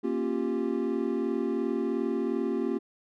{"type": "chord", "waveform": "triangle", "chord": "G half-diminished seventh", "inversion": "first", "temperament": "equal with one note detuned", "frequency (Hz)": [233.1, 272.9, 349.2, 392], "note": ["Bb3", "Db4", "F4", "G4"], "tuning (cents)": [0, -27, 0, 0], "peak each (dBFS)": -30, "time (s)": [0.03, 2.79], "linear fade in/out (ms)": 20, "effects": []}